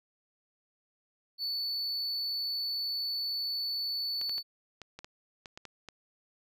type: tone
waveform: triangle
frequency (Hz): 4469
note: C#8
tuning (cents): +13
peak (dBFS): -30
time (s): 1.38-4.43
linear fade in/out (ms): 50
type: clicks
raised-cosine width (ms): 0.2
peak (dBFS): -27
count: 10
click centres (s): 4.214 / 4.295 / 4.381 / 4.817 / 4.99 / 5.045 / 5.458 / 5.575 / 5.653 / 5.887
effects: none